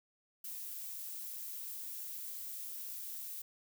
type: noise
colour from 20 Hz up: violet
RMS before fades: -44 dBFS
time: 0.44-3.42 s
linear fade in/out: 5 ms
effects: none